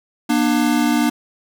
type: tone pair together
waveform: square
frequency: 237.6 / 299 Hz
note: A#3 / D4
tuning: +33 / +31 cents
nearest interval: major third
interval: 398 cents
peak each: -18 dBFS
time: 0.29-1.1 s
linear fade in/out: 10 ms
effects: none